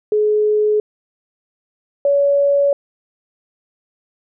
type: tone pair in turn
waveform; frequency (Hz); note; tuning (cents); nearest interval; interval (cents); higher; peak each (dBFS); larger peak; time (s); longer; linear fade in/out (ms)
sine; 423.5 / 565.3; G#4 / C#5; +34 / +34; perfect fourth; 500; second; -12 / -11; second; 0.12-0.8 / 2.05-2.73; neither; 2
effects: none